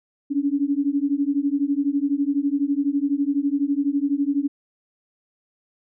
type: beating tone pair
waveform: sine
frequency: 277.2 / 289.2 Hz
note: C#4 / D4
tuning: 0 / -27 cents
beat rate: 12 Hz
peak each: -22 dBFS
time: 0.3-4.48 s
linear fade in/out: 20 ms
effects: none